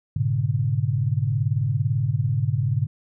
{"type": "tone cluster", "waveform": "sine", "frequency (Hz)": [104.3, 121.9, 142.5], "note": ["G#2", "B2", "C#3"], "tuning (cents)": [8, -22, 48], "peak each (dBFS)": -24, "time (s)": [0.16, 2.87], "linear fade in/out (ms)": 5, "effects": []}